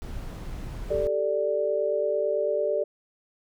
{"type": "noise", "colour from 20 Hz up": "brown", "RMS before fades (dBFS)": -35, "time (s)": [0.02, 1.07], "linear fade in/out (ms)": 0}
{"type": "chord", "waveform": "sine", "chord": "G suspended second", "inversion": "none", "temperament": "just", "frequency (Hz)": [392, 441, 588], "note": ["G4", "A4", "D5"], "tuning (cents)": [0, 4, 2], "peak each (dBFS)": [-30, -28, -25], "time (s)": [0.9, 2.84], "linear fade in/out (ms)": 10}
{"effects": []}